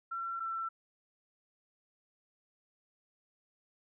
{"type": "tone pair in turn", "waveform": "sine", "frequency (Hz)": [1356, 1342], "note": ["E6", "E6"], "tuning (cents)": [49, 31], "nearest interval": "unison", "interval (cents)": 18, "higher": "first", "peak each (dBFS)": [-35, -34], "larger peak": "second", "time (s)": [[0.11, 0.4], [0.4, 0.69]], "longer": "neither", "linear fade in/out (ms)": 10, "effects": []}